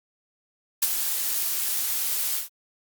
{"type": "noise with ADSR envelope", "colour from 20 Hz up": "blue", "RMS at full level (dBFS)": -19, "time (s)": [0.82, 2.49], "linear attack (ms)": 8, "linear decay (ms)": 34, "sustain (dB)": -7, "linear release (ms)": 140, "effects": ["Opus 48 kbps"]}